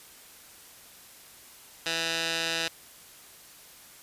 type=tone with band-pass filter; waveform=15% pulse; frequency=164.81 Hz; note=E3; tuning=in tune; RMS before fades=-30 dBFS; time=1.86-2.68 s; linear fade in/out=2 ms; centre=3700 Hz; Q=1.2; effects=white hiss -51 dBFS RMS until 4.02 s + resampled to 32000 Hz